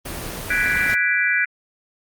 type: noise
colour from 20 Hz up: pink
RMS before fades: -30 dBFS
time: 0.05-0.95 s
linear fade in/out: 10 ms
type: chord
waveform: sine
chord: G# half-diminished seventh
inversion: third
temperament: equal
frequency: 1480 / 1661.2 / 1975.5 / 2349 Hz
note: F#6 / G#6 / B6 / D7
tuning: 0 / 0 / 0 / 0 cents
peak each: -22 dBFS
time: 0.5-1.45 s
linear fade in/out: 5 ms
effects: Opus 24 kbps